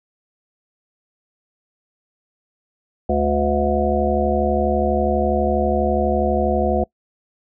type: harmonic tone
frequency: 72.2 Hz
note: D2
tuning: 29 cents flat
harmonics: 1 / 3 / 5 / 7 / 9 / 10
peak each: -23 / -23 / -23 / -23 / -23 / -23 dBFS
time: 3.09-6.84 s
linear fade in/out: 5 ms
effects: noise-tail reverb RT60 0.1 s tail -24 dB re dry